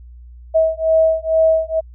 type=beating tone pair; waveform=sine; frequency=642 / 644.2 Hz; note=E5 / E5; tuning=-46 / -40 cents; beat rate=2.2 Hz; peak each=-15 dBFS; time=0.54-1.81 s; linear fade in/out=20 ms; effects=added 60 Hz sine -36 dBFS peak until 1.94 s